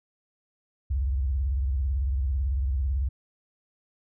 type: tone with vibrato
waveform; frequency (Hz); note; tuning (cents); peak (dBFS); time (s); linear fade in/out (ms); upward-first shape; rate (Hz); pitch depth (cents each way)
sine; 66.6; C2; +31; -23; 0.9-3.09; 10; sine; 18; 230
effects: none